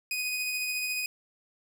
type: tone with tremolo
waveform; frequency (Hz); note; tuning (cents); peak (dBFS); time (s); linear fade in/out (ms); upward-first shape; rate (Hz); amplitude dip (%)
sawtooth; 2494; D#7; +3; -25; 0.11-1.06; 2; sine; 14; 25
effects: none